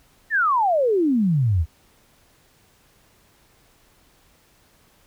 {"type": "exponential sweep", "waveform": "sine", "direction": "down", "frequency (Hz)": [1864.7, 73.42], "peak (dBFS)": -16, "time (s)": [0.3, 1.66], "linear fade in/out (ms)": 50, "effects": ["pink hiss -58 dBFS RMS until 5.06 s"]}